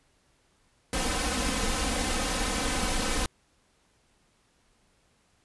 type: noise with comb filter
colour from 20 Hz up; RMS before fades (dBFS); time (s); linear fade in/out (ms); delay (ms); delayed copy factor
pink; -28; 0.93-3.26; 2; 3.9; +0.8
effects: pink hiss -67 dBFS RMS until 5.44 s + resampled to 24000 Hz